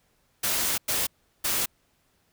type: noise bursts at uneven times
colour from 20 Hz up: white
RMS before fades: -26 dBFS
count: 3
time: 0.43-0.78 / 0.88-1.07 / 1.44-1.66 s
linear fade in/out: 10 ms
effects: pink hiss -68 dBFS RMS until 2.32 s